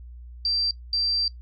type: tone bursts at uneven times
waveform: sine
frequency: 4700 Hz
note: D8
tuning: 1 cent sharp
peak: -21 dBFS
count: 2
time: 0.45-0.71 / 0.93-1.28 s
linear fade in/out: 2 ms
effects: noise-tail reverb RT60 0.1 s tail -19 dB re dry + added 60 Hz sine -39 dBFS peak until 1.41 s